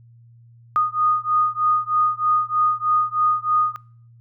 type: beating tone pair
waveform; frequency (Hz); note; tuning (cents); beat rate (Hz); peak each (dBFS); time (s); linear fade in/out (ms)
sine; 1233 / 1236.2; D#6 / D#6; -16 / -12; 3.2; -20; 0.76-3.76; 0
effects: noise-tail reverb RT60 0.6 s tail -25 dB re dry + added 117 Hz sine -46 dBFS peak until 4.2 s